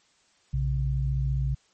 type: tone pair together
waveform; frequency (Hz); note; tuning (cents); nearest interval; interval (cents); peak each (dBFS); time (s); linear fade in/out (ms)
sine; 60.22 / 135.2; B1 / C#3; -43 / -43; octave + major second; 1400; -26; 0.53-1.55; 10
effects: white hiss -64 dBFS RMS until 1.73 s + MP3 32 kbps